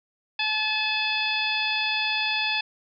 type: harmonic tone with a mistuned harmonic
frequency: 862 Hz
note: A5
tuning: 36 cents flat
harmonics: 1 / 2 / 3 / 4 / 5 / 6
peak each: -32 / -32 / -26 / -29 / -35 / -34 dBFS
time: 0.39-2.61 s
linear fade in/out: 5 ms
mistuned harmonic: 6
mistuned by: -100 cents
effects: none